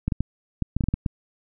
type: clicks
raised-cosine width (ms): 5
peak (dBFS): -10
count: 10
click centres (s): 0.08 / 0.122 / 0.206 / 0.623 / 0.766 / 0.808 / 0.839 / 0.886 / 0.94 / 1.062
effects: none